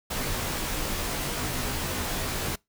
pink noise with comb filter, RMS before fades -30 dBFS, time 0.1-2.56 s, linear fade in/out 10 ms, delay 18 ms, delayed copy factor -1, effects noise-tail reverb RT60 0.2 s tail -25 dB re dry

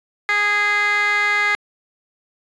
15% pulse tone with band-pass filter, 412.8 Hz, G#4, 10 cents flat, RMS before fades -18 dBFS, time 0.29-1.55 s, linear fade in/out 0 ms, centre 2100 Hz, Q 4.4, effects resampled to 22050 Hz

